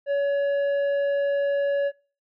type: tone with tanh clipping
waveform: sine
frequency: 564 Hz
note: C#5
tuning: 30 cents sharp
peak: -22 dBFS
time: 0.06-1.92 s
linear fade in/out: 50 ms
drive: 7 dB
effects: noise-tail reverb RT60 0.4 s tail -24 dB re dry